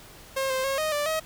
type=tone with pitch steps; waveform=sawtooth; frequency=536 / 523 / 543 / 622 / 587 / 634 Hz; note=C5 / C5 / C#5 / D#5 / D5 / D#5; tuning=+42 / -1 / -36 / -1 / -1 / +32 cents; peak=-21 dBFS; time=0.36-1.2 s; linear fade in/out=10 ms; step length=140 ms; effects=pink hiss -48 dBFS RMS until 1.25 s